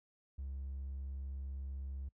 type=tone; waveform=triangle; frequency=67.8 Hz; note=C#2; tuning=38 cents flat; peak=-37 dBFS; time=0.38-2.09 s; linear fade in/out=10 ms; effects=noise-tail reverb RT60 0.1 s tail -26 dB re dry + tanh soft clip ceiling -35 dBFS